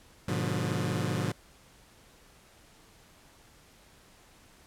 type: chord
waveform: sawtooth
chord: G# diminished seventh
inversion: none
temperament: just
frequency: 103.83 / 124.59 / 149.51 / 179.41 Hz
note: G#2 / B2 / D3 / F3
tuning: 0 / +16 / +31 / +47 cents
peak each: -30 dBFS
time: 0.28-1.32 s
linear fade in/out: 5 ms
effects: pink hiss -58 dBFS RMS until 4.66 s + low-pass 12000 Hz 12 dB/octave

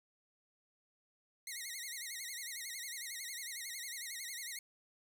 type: tone with vibrato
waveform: 10% pulse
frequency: 2016 Hz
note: B6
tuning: 35 cents sharp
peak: -33 dBFS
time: 1.47-4.59 s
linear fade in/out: 2 ms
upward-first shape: sine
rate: 11 Hz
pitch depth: 150 cents each way
effects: none

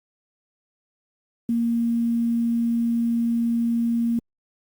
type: tone with quantisation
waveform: sine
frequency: 233.1 Hz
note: A#3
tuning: in tune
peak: -19 dBFS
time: 1.49-4.19 s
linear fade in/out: 2 ms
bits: 8
effects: Opus 32 kbps

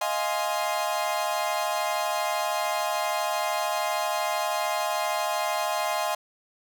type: chord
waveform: 40% pulse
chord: F minor seventh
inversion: third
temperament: equal with one note detuned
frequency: 625.5 / 698.5 / 830.6 / 1046.5 Hz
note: Eb5 / F5 / Ab5 / C6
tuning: +9 / 0 / 0 / 0 cents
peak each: -30 dBFS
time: 0.01-6.15 s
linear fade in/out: 5 ms
effects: none

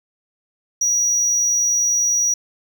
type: tone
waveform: triangle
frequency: 5790 Hz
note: F#8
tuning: 38 cents flat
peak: -14 dBFS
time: 0.81-2.34 s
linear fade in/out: 5 ms
effects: none

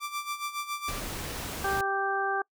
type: tone with tremolo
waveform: sawtooth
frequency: 1174.7 Hz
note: D6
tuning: in tune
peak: -26 dBFS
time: 0-1 s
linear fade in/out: 50 ms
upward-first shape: sine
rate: 7.2 Hz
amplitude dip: 75%
type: noise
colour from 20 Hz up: pink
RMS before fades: -36 dBFS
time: 0.88-1.81 s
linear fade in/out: 2 ms
type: harmonic tone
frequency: 392 Hz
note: G4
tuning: in tune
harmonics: 1 / 2 / 3 / 4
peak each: -33 / -30 / -33 / -31 dBFS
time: 1.64-2.42 s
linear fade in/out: 5 ms
effects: noise-tail reverb RT60 0.1 s tail -25 dB re dry

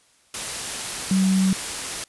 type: tone in noise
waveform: sine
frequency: 190 Hz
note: F#3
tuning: 46 cents sharp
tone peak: -16 dBFS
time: 1.11-1.53 s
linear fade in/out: 2 ms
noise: white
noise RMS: -29 dBFS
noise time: 0.34-2.04 s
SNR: +10 dB
effects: white hiss -59 dBFS RMS until 2.08 s + resampled to 24000 Hz

